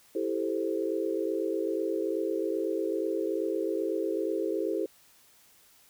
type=chord; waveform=sine; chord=A minor seventh; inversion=second; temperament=equal; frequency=329.6 / 392 / 440 / 523.3 Hz; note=E4 / G4 / A4 / C5; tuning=0 / 0 / 0 / 0 cents; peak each=-32 / -32 / -33 / -35 dBFS; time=0.15-4.86 s; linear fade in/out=5 ms; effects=white hiss -60 dBFS RMS until 5.89 s